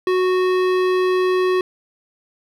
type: tone with hard clipping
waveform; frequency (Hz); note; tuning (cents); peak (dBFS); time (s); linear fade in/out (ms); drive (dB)
sine; 368.7; F#4; -6; -17; 0.07-1.61; 2; 16
effects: none